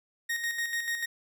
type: tone with tremolo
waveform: 40% pulse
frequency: 1864.7 Hz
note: A#6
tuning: in tune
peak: -27 dBFS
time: 0.29-1.06 s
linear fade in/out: 10 ms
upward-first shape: square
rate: 6.8 Hz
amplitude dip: 50%
effects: none